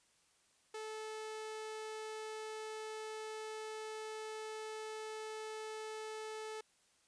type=tone; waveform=sawtooth; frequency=435.2 Hz; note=A4; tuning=19 cents flat; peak=-39 dBFS; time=0.74-6.61 s; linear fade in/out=5 ms; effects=white hiss -72 dBFS RMS until 7.07 s + resampled to 22050 Hz